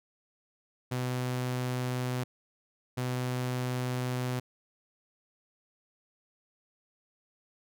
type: tone bursts at uneven times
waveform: sawtooth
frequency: 125.9 Hz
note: B2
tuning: 34 cents sharp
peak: -26 dBFS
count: 2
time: 0.91-2.24 / 2.97-4.4 s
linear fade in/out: 10 ms
effects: none